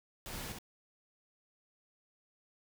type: noise with echo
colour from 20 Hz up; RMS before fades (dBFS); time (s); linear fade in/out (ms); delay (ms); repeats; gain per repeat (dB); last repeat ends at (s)
pink; -44; 0.26-0.52; 0; 66; 1; -3; 0.586
effects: none